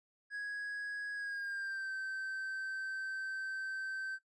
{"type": "tone with pitch glide", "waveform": "triangle", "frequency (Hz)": [1661.2, 1550], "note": ["G#6", "G6"], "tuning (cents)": [0, -20], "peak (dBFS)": -36, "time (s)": [0.3, 4.19], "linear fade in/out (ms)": 50, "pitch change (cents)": -120, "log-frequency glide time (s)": [1.14, 1.92], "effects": ["noise-tail reverb RT60 0.1 s tail -17 dB re dry", "resampled to 24000 Hz"]}